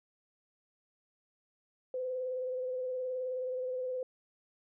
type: tone with vibrato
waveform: sine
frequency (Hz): 509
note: C5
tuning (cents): -48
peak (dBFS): -33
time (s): 1.94-4.03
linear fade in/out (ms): 2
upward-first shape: sine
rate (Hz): 19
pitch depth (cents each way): 28
effects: none